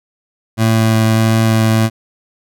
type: tone with vibrato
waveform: 25% pulse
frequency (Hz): 111.6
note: A2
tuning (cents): +25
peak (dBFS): -6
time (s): 0.57-1.9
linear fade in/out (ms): 50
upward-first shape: sine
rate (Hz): 1.6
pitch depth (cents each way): 9
effects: none